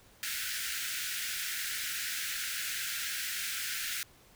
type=high-pass noise; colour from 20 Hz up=pink; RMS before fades=-36 dBFS; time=0.23-4.03 s; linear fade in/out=0 ms; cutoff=1400 Hz; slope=96 dB/octave; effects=pink hiss -60 dBFS RMS until 4.35 s